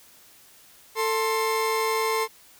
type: tone pair together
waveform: 30% pulse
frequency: 444.4 / 1057 Hz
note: A4 / C6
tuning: +17 / +17 cents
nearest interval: octave + minor third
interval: 1500 cents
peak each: -22 / -24 dBFS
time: 0.95-2.28 s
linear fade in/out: 50 ms
effects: white hiss -53 dBFS RMS until 2.59 s